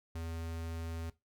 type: tone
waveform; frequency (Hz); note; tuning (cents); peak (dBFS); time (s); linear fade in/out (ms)
square; 82.41; E2; 0; -39; 0.15-1.1; 5
effects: noise-tail reverb RT60 0.2 s tail -17 dB re dry